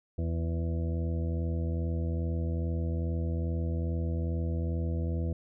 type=harmonic tone with a mistuned harmonic; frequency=82.41 Hz; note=E2; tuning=in tune; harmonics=1 / 2 / 3 / 4 / 6 / 7 / 8; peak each=-29 / -36 / -41 / -41 / -43 / -50 / -49 dBFS; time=0.18-5.33 s; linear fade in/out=5 ms; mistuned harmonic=4; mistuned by=+33 cents; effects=none